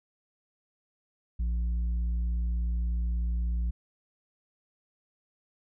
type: tone with tanh clipping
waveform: triangle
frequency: 58.27 Hz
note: A#1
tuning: in tune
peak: -27 dBFS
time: 1.39-3.71 s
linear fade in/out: 10 ms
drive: 9 dB
effects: none